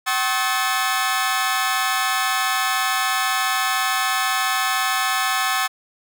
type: tone cluster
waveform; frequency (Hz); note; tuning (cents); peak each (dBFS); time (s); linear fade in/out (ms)
sawtooth; 763 / 1078 / 1283 / 1744; G5 / C#6 / E6 / A6; -47 / -49 / -47 / -16; -21; 0.06-5.68; 20
effects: none